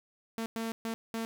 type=tone bursts at uneven times; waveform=sawtooth; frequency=226.3 Hz; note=A3; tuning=49 cents sharp; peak=-29 dBFS; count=4; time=0.38-0.46 / 0.56-0.72 / 0.85-0.94 / 1.14-1.25 s; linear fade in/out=0 ms; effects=none